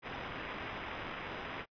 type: noise with sample-and-hold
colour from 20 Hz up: blue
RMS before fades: -42 dBFS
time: 0.02-1.66 s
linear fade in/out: 50 ms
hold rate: 4410 Hz
effects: noise-tail reverb RT60 0.1 s tail -26 dB re dry + resampled to 11025 Hz